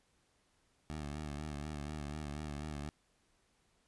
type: tone with vibrato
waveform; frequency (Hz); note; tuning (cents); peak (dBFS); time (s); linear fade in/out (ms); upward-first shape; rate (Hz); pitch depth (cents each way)
15% pulse; 74.4; D2; +23; -34; 0.9-2.89; 0; sine; 4.1; 66
effects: pink hiss -74 dBFS RMS until 3.87 s + resampled to 24000 Hz